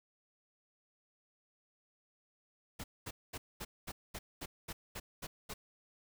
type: noise bursts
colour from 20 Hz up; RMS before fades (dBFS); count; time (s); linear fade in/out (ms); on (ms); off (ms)
pink; -43; 11; 2.79-5.54; 10; 50; 220
effects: none